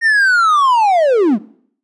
triangle linear sweep, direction down, 1856 to 181.1 Hz, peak -7 dBFS, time 0.01-1.39 s, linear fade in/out 50 ms, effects noise-tail reverb RT60 0.6 s tail -20 dB re dry + resampled to 24000 Hz

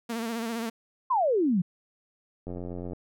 sawtooth tone with vibrato, 229.4 Hz, A#3, 28 cents flat, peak -26 dBFS, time 0.09-0.7 s, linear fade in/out 10 ms, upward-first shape sine, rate 15 Hz, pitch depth 55 cents each way
sine exponential sweep, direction down, 1086 to 165 Hz, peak -21 dBFS, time 1.1-1.62 s, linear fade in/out 10 ms
click train, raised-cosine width 2 ms, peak -24 dBFS, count 42, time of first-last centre 2.47-2.933 s, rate 88.6 Hz
effects none

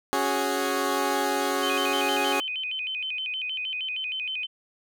15% pulse chord, C# suspended fourth, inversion none, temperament equal, 277.2 / 370 / 415.3 Hz, C#4 / F#4 / G#4, 0 / 0 / 0 cents, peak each -22 dBFS, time 0.13-2.4 s, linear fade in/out 0 ms
sine tone with vibrato, 2768 Hz, F7, 16 cents flat, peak -28 dBFS, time 1.62-4.47 s, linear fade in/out 20 ms, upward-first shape square, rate 6.4 Hz, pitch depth 180 cents each way
effects none

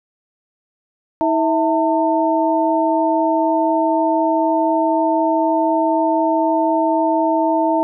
sine tone cluster, 320.8 / 654 / 901 Hz, E4 / E5 / A5, -47 / -14 / +41 cents, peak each -18 dBFS, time 1.21-7.83 s, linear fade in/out 0 ms, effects none

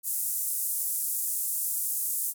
white band-pass noise, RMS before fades -30 dBFS, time 0.03-2.34 s, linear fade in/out 50 ms, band 8300 to 15000 Hz, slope 24 dB/octave, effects none

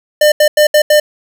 square tone bursts at uneven times, 601 Hz, D5, 40 cents sharp, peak -6 dBFS, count 5, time 0.21-0.32 / 0.4-0.48 / 0.57-0.67 / 0.74-0.82 / 0.9-1 s, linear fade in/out 5 ms, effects none

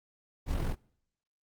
brown noise with amplitude modulation, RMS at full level -28 dBFS, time 0.46-0.76 s, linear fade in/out 50 ms, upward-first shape sine, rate 43.5 Hz, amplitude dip 50%, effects noise-tail reverb RT60 0.7 s tail -25 dB re dry + Opus 48 kbps

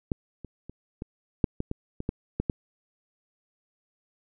clicks, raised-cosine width 3 ms, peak -13 / -26 / -27 / -21 / -7 / -16 / -17 / -20 / -14 / -13 / -12 dBFS, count 11, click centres 0.118 / 0.447 / 0.696 / 1.021 / 1.442 / 1.604 / 1.714 / 2.004 / 2.091 / 2.4 / 2.498 s, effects none

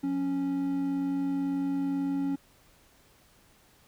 triangle tone pair together, 178.8 / 276.8 Hz, F3 / C#4, +41 / -2 cents, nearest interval minor sixth, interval 757 cents, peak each -36 / -25 dBFS, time 0.03-2.36 s, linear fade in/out 10 ms, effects pink hiss -61 dBFS RMS until 3.87 s

